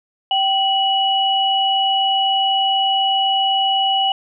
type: tone pair together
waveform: sine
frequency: 776.6 / 2932 Hz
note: G5 / F#7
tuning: -16 / -16 cents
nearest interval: octave + major seventh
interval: 2300 cents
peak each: -17 dBFS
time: 0.31-4.12 s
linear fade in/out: 2 ms
effects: none